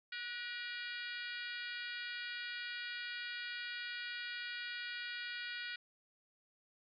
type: harmonic tone with a mistuned harmonic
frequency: 476.6 Hz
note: A#4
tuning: 38 cents sharp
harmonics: 3 / 4 / 5 / 6 / 7 / 8 / 9 / 10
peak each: -45 / -47 / -49 / -51 / -52 / -53 / -54 / -55 dBFS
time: 0.12-5.76 s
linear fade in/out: 5 ms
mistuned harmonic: 3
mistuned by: +46 cents
effects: none